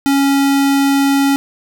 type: tone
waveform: square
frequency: 277.2 Hz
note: C#4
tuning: in tune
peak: -11 dBFS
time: 0.06-1.36 s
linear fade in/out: 0 ms
effects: none